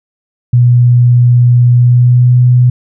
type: tone with pitch glide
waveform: sine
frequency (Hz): 122 to 124.06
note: B2 to B2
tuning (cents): -21 to +8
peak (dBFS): -3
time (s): 0.53-2.7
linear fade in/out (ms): 5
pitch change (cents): +29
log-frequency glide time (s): 1.74-2.36
effects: none